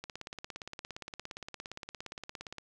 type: click train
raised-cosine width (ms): 0.2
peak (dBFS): -24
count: 45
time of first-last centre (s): 0.04-2.583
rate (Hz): 17.3
effects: none